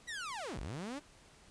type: linear two-way sweep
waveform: sawtooth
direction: down then up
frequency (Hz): 1985 to 32.46 to 304.5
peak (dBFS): -36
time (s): 0.07-1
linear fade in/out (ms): 20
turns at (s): 0.59
effects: pink hiss -61 dBFS RMS until 1.5 s + resampled to 22050 Hz